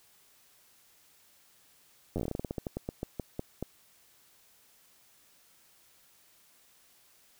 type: slowing click train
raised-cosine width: 2 ms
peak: -20 dBFS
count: 21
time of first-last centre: 2.16-3.626 s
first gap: 10 ms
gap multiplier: 1.18
effects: white hiss -63 dBFS RMS until 7.39 s